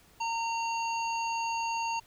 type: harmonic tone with a mistuned harmonic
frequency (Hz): 918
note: A#5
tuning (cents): -27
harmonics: 1 / 3 / 5 / 7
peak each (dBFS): -30 / -37 / -43 / -44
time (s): 0.2-2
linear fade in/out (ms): 10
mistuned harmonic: 7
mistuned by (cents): +37
effects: pink hiss -60 dBFS RMS until 2.06 s